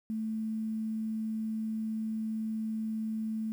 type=tone with quantisation; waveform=sine; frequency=219.8 Hz; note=A3; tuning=2 cents flat; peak=-31 dBFS; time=0.1-3.52 s; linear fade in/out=0 ms; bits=10; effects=none